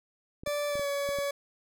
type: clicks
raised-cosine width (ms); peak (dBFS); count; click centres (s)
3; -30; 6; 0.435 / 0.474 / 0.755 / 0.795 / 1.09 / 1.187
type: tone with pitch glide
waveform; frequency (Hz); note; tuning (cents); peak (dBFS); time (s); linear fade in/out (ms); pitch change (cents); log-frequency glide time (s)
40% pulse; 584 to 565.4; D5 to C#5; -10 to +34; -28; 0.46-1.31; 5; -56; 0.68-0.87
effects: none